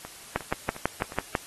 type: two click trains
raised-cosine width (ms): 0.5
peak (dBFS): -23 / -10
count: 4 / 7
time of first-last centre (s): 0.05-1.121 / 0.36-1.352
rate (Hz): 2.8 / 6.05
effects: white hiss -46 dBFS RMS until 1.46 s + AAC 32 kbps